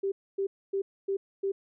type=tone bursts; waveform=sine; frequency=392 Hz; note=G4; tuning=in tune; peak=-26 dBFS; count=5; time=0.03-1.52 s; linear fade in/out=10 ms; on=90 ms; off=260 ms; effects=none